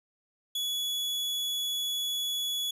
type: tone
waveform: 40% pulse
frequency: 3393 Hz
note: G#7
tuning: 36 cents sharp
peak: -28 dBFS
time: 0.55-2.71 s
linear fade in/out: 5 ms
effects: none